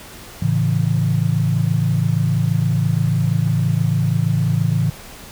sine chord, A major, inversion none, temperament equal, 110 / 138.59 / 164.81 Hz, A2 / C#3 / E3, 0 / 0 / 0 cents, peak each -19 dBFS, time 0.42-4.9 s, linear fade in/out 5 ms, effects pink hiss -38 dBFS RMS until 5.31 s

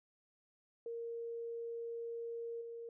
sine tone with level steps, 464.9 Hz, A#4, 5 cents flat, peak -40 / -44 dBFS, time 0.86-2.89 s, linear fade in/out 2 ms, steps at 2.61 s, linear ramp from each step 5 ms, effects none

